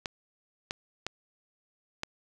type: clicks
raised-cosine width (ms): 0.2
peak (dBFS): -15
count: 4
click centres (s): 0.058 / 0.709 / 1.066 / 2.034
effects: none